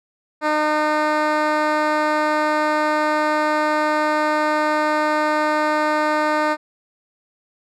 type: tone with band-pass filter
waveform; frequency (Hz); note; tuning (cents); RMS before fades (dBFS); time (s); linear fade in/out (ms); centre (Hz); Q
10% pulse; 304.3; D#4; -38; -19; 0.41-6.57; 50; 770; 0.54
effects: none